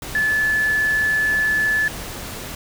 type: tone in noise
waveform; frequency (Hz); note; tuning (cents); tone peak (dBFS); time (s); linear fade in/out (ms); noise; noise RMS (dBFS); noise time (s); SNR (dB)
sine; 1731; A6; -29; -16; 0.15-1.88; 2; pink; -32; 0.02-2.55; +13
effects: none